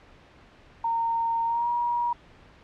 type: tone with pitch glide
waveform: sine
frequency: 920 to 955.2 Hz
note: A#5 to A#5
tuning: -23 to +42 cents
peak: -23 dBFS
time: 0.84-2.13 s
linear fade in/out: 5 ms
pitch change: +65 cents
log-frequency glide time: 1.45-1.7 s
effects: pink hiss -53 dBFS RMS until 2.63 s + low-pass 3000 Hz 12 dB/octave